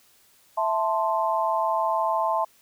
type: chord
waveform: sine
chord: A minor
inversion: second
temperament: equal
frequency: 659.3 / 880 / 1046.5 Hz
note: E5 / A5 / C6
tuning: 0 / 0 / 0 cents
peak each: -26 / -25 / -26 dBFS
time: 0.57-2.45 s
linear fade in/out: 10 ms
effects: white hiss -59 dBFS RMS until 2.61 s